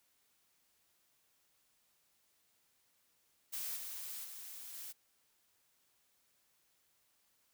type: noise with level steps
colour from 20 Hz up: blue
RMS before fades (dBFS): -41 / -45 / -49 / -47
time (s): 3.52-4.93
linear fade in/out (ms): 20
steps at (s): 3.76 / 4.24 / 4.74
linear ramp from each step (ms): 10
effects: white hiss -75 dBFS RMS until 7.53 s